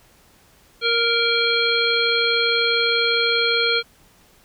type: harmonic tone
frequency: 466.2 Hz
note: A#4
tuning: in tune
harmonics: 1 / 3 / 5 / 7 / 9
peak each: -23 / -23 / -23 / -23 / -23 dBFS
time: 0.81-3.83 s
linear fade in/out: 50 ms
effects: pink hiss -54 dBFS RMS until 4.44 s